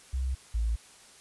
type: tone pair in turn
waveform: sine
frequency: 65 / 56.17 Hz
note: C2 / A1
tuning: -11 / +36 cents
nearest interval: minor third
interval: 253 cents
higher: first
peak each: -27 / -25 dBFS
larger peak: second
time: 0.13-0.35 / 0.54-0.76 s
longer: neither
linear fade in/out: 10 ms
effects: white hiss -54 dBFS RMS until 1.2 s + resampled to 24000 Hz